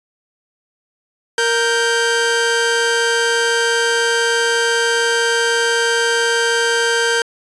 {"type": "tone pair together", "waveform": "sawtooth", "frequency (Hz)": [465.8, 1568], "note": ["A#4", "G6"], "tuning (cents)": [-1, 0], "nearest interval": "octave + major sixth", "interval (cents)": 2101, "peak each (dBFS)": -13, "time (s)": [1.38, 7.22], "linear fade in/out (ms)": 2, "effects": ["resampled to 22050 Hz"]}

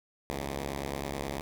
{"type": "beating tone pair", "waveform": "5% pulse", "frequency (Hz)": [69.3, 80.3], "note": ["C#2", "E2"], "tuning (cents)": [0, -45], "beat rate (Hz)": 11, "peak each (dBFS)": [-23, -30], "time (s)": [0.3, 1.41], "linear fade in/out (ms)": 0, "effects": []}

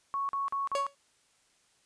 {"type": "tone bursts", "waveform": "sine", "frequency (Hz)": 1108, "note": "C#6", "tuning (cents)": -1, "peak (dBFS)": -29, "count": 4, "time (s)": [0.14, 0.866], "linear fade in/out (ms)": 0, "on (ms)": 150, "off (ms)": 42}
{"type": "tone with exponential decay", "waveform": "30% pulse", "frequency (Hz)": 560, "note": "C#5", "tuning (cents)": 18, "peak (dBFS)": -23, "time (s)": [0.75, 0.95], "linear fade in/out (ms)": 2, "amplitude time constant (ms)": 42}
{"effects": ["white hiss -68 dBFS RMS until 1.85 s", "resampled to 22050 Hz"]}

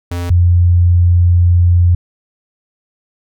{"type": "tone pair in turn", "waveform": ["square", "sine"], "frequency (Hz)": [87.31, 87.67], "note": ["F2", "F2"], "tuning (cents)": [0, 7], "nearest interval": "unison", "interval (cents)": 7, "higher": "second", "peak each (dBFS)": [-18, -6], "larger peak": "second", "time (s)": [[0.11, 0.3], [0.3, 1.95]], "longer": "second", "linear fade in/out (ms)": 5, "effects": []}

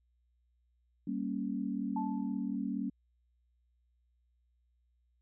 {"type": "chord", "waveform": "sine", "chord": "G diminished", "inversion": "none", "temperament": "equal", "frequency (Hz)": [196, 233.1, 277.2], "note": ["G3", "Bb3", "Db4"], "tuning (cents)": [0, 0, 0], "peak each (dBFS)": -37, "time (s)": [1.07, 2.9], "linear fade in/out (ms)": 5}
{"type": "tone with exponential decay", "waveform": "sine", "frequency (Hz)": 874, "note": "A5", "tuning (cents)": -12, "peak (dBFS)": -33, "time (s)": [1.96, 2.56], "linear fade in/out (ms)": 5, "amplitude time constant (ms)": 130}
{"effects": ["added 60 Hz sine -70 dBFS peak until 5.21 s"]}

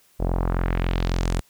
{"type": "tone with low-pass filter sweep", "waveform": "sawtooth", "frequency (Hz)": 43.65, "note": "F1", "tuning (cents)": 0, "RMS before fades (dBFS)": -23, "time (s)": [0.19, 1.41], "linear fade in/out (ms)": 20, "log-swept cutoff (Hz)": [610, 10000], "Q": 1.6, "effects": ["white hiss -59 dBFS RMS until 1.49 s"]}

